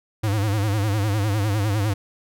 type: tone with vibrato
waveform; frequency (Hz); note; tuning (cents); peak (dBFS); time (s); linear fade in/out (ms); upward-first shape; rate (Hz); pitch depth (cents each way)
square; 103.83; G#2; 0; -20; 0.23-1.94; 10; sine; 9.9; 110
effects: none